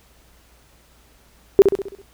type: tone with echo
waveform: sine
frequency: 394.1 Hz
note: G4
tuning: 9 cents sharp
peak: -4 dBFS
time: 1.59-1.62 s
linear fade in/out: 0 ms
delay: 66 ms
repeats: 6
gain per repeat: -6 dB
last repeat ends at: 2.016 s
effects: added 58 Hz sine -55 dBFS peak until 2.13 s + pink hiss -55 dBFS RMS until 2.13 s